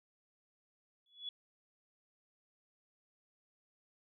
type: tone with exponential growth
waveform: sine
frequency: 3400 Hz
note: G#7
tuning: 40 cents sharp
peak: -36 dBFS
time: 1.06-1.29 s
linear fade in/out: 2 ms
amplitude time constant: 49 ms
effects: none